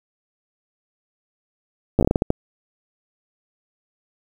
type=slowing click train; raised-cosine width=2 ms; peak=-3 dBFS; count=10; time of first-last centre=1.99-2.304 s; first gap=9 ms; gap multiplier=1.32; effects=7-bit